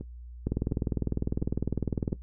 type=two click trains; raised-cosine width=3 ms; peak=-15 / -24 dBFS; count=34 / 4; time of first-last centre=0.47-2.128 / 0.01-2.123 s; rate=19.9 / 1.42 Hz; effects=noise-tail reverb RT60 0.1 s tail -17 dB re dry + added 60 Hz sine -41 dBFS peak until 2.22 s